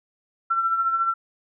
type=tone with tremolo; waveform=sine; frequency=1349 Hz; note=E6; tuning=40 cents sharp; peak=-17 dBFS; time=0.5-1.14 s; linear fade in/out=10 ms; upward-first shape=triangle; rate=14 Hz; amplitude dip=60%; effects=none